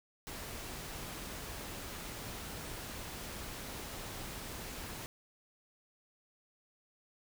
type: noise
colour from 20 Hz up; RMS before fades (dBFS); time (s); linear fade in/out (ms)
pink; -44; 0.27-5.06; 0
effects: none